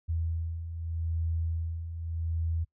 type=beating tone pair; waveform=sine; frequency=81.7 / 82.52 Hz; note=E2 / E2; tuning=-15 / +2 cents; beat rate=0.82 Hz; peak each=-37 / -30 dBFS; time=0.08-2.65 s; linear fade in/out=20 ms; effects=noise-tail reverb RT60 0.1 s tail -23 dB re dry